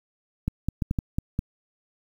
clicks, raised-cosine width 5 ms, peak -12 dBFS, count 7, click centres 0.48 / 0.686 / 0.822 / 0.911 / 0.988 / 1.185 / 1.391 s, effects 8-bit

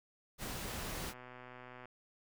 pink noise, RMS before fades -42 dBFS, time 0.38-1.14 s, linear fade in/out 50 ms
click train, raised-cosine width 0.5 ms, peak -36 dBFS, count 148, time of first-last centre 0.68-1.856 s, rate 125 Hz
effects none

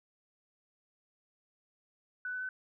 sine tone with pitch steps, 1491 / 1502.2 / 1513.6 Hz, F#6 / F#6 / F#6, +13 / +26 / +39 cents, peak -35 dBFS, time 2.25-2.49 s, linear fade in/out 2 ms, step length 80 ms, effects none

